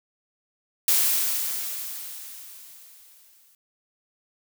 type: noise with exponential decay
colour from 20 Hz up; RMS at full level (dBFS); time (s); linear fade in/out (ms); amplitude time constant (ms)
blue; -19; 0.88-3.55; 2; 580
effects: none